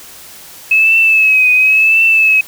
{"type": "tone with vibrato", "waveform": "sine", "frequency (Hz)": 2582, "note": "E7", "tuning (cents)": -37, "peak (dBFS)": -6, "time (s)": [0.71, 2.41], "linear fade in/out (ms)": 5, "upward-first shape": "triangle", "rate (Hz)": 0.94, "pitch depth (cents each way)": 64, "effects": ["white hiss -35 dBFS RMS until 2.47 s"]}